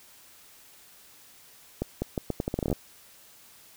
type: accelerating click train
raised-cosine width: 2 ms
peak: -14 dBFS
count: 14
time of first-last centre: 1.82-2.728 s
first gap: 200 ms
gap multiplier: 0.79
effects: white hiss -54 dBFS RMS until 3.76 s